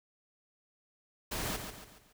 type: noise with echo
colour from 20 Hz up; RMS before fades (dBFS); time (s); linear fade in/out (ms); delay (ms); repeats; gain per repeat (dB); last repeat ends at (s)
pink; -36; 1.31-1.57; 10; 140; 4; -7; 2.13
effects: none